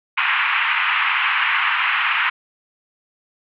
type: band-pass noise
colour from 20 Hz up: white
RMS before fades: -19 dBFS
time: 0.17-2.3 s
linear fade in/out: 10 ms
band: 930 to 2800 Hz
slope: 48 dB/octave
effects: none